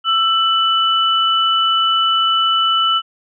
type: tone pair together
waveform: sine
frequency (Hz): 1329 / 2984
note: E6 / F#7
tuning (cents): +14 / +14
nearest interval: octave + major second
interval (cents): 1400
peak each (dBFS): -15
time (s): 0.04-3.02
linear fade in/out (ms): 50
effects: none